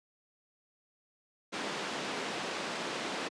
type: band-pass noise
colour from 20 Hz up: pink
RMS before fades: -37 dBFS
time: 1.52-3.29 s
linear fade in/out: 20 ms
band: 240 to 4700 Hz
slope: 12 dB/octave
effects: high-pass 150 Hz 12 dB/octave + resampled to 22050 Hz